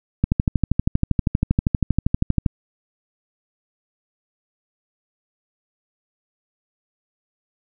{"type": "click train", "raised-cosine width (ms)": 5, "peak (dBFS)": -4, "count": 29, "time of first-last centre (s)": [0.24, 2.462], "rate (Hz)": 12.6, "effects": []}